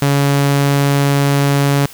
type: tone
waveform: sawtooth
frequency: 140.9 Hz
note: C#3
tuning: 29 cents sharp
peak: -7 dBFS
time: 0.02-1.86 s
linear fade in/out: 2 ms
effects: white hiss -37 dBFS RMS until 1.93 s